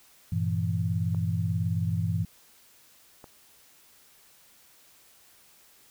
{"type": "chord", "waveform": "sine", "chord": "E diminished", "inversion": "first", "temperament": "equal", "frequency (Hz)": [98, 116.54, 164.81], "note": ["G2", "Bb2", "E3"], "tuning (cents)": [0, 0, 0], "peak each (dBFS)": [-28, -31, -29], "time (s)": [0.32, 2.25], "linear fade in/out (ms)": 5}
{"type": "clicks", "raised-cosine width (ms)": 1, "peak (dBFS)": -31, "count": 2, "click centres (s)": [1.147, 3.242]}
{"effects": ["white hiss -58 dBFS RMS until 5.9 s"]}